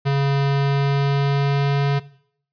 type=tone with pitch glide; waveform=square; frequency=139.3 to 140.76 Hz; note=C#3 to C#3; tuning=+9 to +27 cents; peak=-17 dBFS; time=0.05-2 s; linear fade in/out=20 ms; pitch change=+18 cents; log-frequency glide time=0.31-1.82 s; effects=noise-tail reverb RT60 0.6 s tail -18 dB re dry + resampled to 11025 Hz